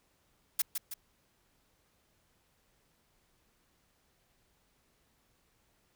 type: noise with echo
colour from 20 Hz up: blue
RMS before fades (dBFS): -28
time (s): 0.59-0.62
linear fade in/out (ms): 5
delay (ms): 160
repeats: 2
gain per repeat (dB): -6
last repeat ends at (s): 0.94
effects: pink hiss -72 dBFS RMS until 5.95 s